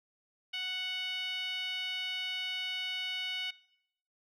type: tone with band-pass filter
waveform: 10% pulse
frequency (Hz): 740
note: F#5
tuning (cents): 0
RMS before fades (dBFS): -37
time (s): 0.53-3.51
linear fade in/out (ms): 10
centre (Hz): 2800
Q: 3.2
effects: noise-tail reverb RT60 0.8 s tail -21 dB re dry